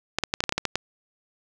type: clicks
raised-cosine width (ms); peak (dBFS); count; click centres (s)
0.2; -6; 10; 0.186 / 0.237 / 0.339 / 0.405 / 0.439 / 0.493 / 0.524 / 0.58 / 0.653 / 0.756
effects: none